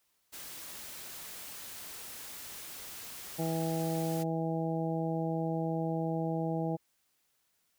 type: noise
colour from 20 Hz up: white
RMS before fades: -45 dBFS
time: 0.32-4.24 s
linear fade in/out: 20 ms
type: harmonic tone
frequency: 162.9 Hz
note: E3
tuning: 20 cents flat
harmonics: 1 / 2 / 3 / 4 / 5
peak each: -33 / -36 / -38 / -39 / -40 dBFS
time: 3.38-6.77 s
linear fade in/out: 20 ms
effects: white hiss -75 dBFS RMS until 7.78 s